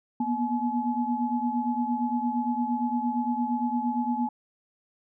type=tone cluster; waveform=sine; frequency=237.2 / 245.9 / 853 Hz; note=A#3 / B3 / G#5; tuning=+30 / -7 / +46 cents; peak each=-29 dBFS; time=0.2-4.29 s; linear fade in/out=5 ms; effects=none